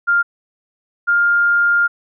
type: tone pair in turn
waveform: sine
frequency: 1400 / 1405.1 Hz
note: F6 / F6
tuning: +4 / +10 cents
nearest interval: unison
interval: 6 cents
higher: second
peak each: -11 dBFS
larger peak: neither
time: 0.07-0.23 / 1.07-1.88 s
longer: second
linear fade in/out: 20 ms
effects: none